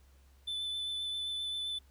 triangle tone with vibrato, 3510 Hz, A7, 5 cents flat, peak -33 dBFS, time 0.47-1.79 s, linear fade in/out 10 ms, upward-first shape sine, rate 7.6 Hz, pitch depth 13 cents each way, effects added 67 Hz sine -59 dBFS peak until 1.9 s + pink hiss -69 dBFS RMS until 1.9 s

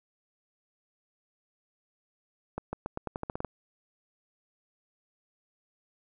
accelerating click train, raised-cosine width 1 ms, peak -19 dBFS, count 11, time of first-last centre 2.58-3.447 s, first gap 150 ms, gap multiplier 0.87, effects none

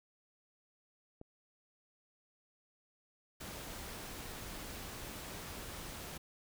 click, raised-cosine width 2 ms, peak -36 dBFS, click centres 1.214 s
pink noise, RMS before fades -46 dBFS, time 3.4-6.18 s, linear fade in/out 10 ms
effects none

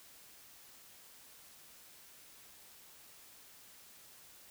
silence, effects white hiss -58 dBFS RMS until 4.5 s

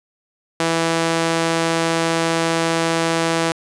sawtooth tone with high-pass filter, 165 Hz, E3, 2 cents sharp, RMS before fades -19 dBFS, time 0.6-3.52 s, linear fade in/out 2 ms, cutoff 340 Hz, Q 0.7, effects resampled to 22050 Hz

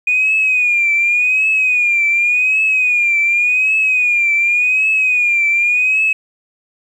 sine tone with vibrato, 2460 Hz, D#7, 20 cents flat, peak -10 dBFS, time 0.07-6.13 s, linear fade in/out 5 ms, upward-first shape triangle, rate 0.88 Hz, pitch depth 100 cents each way, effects tanh soft clip ceiling -6 dBFS + 8-bit

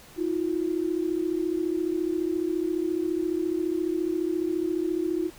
sine tone pair together, 322.3 / 356.8 Hz, E4 / F4, -39 / +37 cents, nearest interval major second, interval 176 cents, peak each -27 / -27 dBFS, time 0.16-5.31 s, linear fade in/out 50 ms, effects pink hiss -50 dBFS RMS until 5.38 s

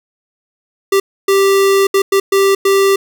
square tone bursts at uneven times, 392 Hz, G4, in tune, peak -9 dBFS, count 6, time 0.92-1 / 1.28-1.87 / 1.94-2.02 / 2.12-2.2 / 2.32-2.55 / 2.65-2.96 s, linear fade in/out 5 ms, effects none

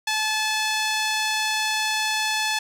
sawtooth tone with band-pass filter, 865 Hz, A5, 30 cents flat, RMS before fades -24 dBFS, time 0.07-2.59 s, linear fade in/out 5 ms, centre 4100 Hz, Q 0.67, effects none

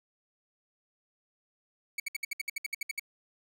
40% pulse tone bursts, 2248 Hz, C#7, 24 cents sharp, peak -30 dBFS, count 13, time 1.98-2.996 s, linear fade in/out 5 ms, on 20 ms, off 63 ms, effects none

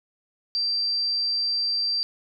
sine tone, 4699 Hz, D8, in tune, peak -22 dBFS, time 0.55-2.03 s, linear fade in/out 0 ms, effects none

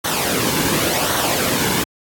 pink noise with flanger, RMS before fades -19 dBFS, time 0.04-1.84 s, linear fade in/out 10 ms, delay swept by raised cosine 0.4 to 1.6 ms, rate 0.91 Hz, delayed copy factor -0.5, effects high-pass 100 Hz 12 dB/octave + AAC 64 kbps

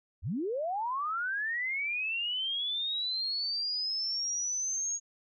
sine linear sweep, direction up, 58.1 to 6645 Hz, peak -30 dBFS, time 0.22-5 s, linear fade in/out 50 ms, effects none

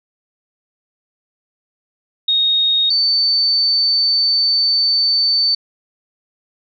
sine tone pair in turn, 3729 / 4540 Hz, A#7 / C#8, 0 / +41 cents, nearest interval minor third, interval 341 cents, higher second, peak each -12 dBFS, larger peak neither, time 2.28-2.9 / 2.9-5.55 s, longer second, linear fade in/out 5 ms, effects none

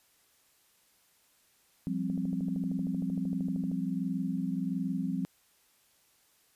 sine chord, F suspended second, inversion none, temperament equal, 174.61 / 196 / 261.6 Hz, F3 / G3 / C4, 0 / 0 / 0 cents, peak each -34 dBFS, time 1.87-5.25 s, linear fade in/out 0 ms
click train, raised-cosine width 2 ms, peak -33 dBFS, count 22, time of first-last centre 2.1-3.715 s, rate 13 Hz
effects white hiss -67 dBFS RMS until 6.55 s + resampled to 32000 Hz

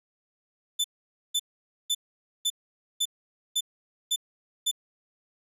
sawtooth tone bursts, 3520 Hz, A7, in tune, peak -20 dBFS, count 8, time 0.79-4.714 s, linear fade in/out 10 ms, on 53 ms, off 500 ms, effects resampled to 32000 Hz

